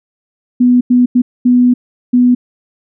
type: tone bursts at uneven times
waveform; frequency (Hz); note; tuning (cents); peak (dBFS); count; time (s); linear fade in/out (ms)
sine; 246.9; B3; 0; -5; 5; 0.6-0.81 / 0.9-1.06 / 1.15-1.22 / 1.45-1.74 / 2.13-2.35; 10
effects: none